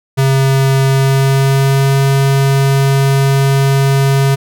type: tone with pitch glide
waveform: square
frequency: 134.9 to 136.94 Hz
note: C#3 to C#3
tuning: -47 to -21 cents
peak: -9 dBFS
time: 0.17-4.36 s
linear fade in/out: 20 ms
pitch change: +26 cents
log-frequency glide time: 0.88-1.97 s
effects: none